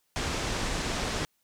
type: low-pass noise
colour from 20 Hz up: pink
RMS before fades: -31 dBFS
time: 0.16-1.25 s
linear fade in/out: 0 ms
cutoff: 7700 Hz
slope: 24 dB/octave
effects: white hiss -73 dBFS RMS until 1.43 s